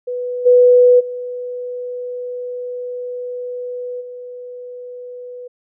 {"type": "tone with level steps", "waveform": "sine", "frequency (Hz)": 493.9, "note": "B4", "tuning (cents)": 0, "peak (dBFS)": [-20, -6, -23, -29], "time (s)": [0.07, 5.48], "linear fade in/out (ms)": 10, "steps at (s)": [0.45, 0.99, 4], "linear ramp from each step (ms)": 20, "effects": []}